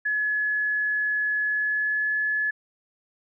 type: tone with pitch glide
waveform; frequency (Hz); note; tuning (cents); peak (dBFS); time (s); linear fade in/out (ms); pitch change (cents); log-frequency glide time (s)
sine; 1701 to 1711.8; G#6 to A6; +41 to -48; -22; 0.05-2.51; 10; +11; 1.43-2.13
effects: none